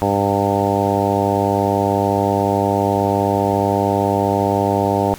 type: harmonic tone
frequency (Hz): 100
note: G2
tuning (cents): +35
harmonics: 1 / 2 / 3 / 4 / 5 / 6 / 7 / 8 / 9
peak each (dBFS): -23 / -23 / -23 / -23 / -23 / -23 / -23 / -23 / -23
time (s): 0.02-5.14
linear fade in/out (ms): 0
effects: pink hiss -38 dBFS RMS until 5.18 s